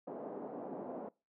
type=band-pass noise; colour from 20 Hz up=white; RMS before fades=-44 dBFS; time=0.07-1.09 s; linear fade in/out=5 ms; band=200 to 700 Hz; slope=24 dB/octave; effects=noise-tail reverb RT60 0.3 s tail -24 dB re dry